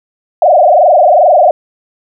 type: tone with frequency modulation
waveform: sine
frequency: 663 Hz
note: E5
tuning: 10 cents sharp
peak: -3 dBFS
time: 0.42-1.51 s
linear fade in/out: 2 ms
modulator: 22.5 Hz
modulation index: 3.6
effects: none